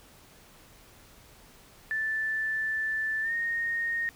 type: tone with pitch glide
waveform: sine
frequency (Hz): 1760 to 1853.9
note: A6 to A#6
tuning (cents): 0 to -10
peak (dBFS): -27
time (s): 1.91-4.09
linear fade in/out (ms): 0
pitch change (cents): +90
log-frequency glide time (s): 3.22-3.33
effects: pink hiss -55 dBFS RMS until 4.15 s